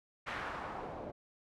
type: noise with low-pass filter sweep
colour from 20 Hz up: white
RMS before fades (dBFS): -42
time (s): 0.26-1.12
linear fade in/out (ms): 20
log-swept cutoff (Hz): 1900 to 550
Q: 1.7
effects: none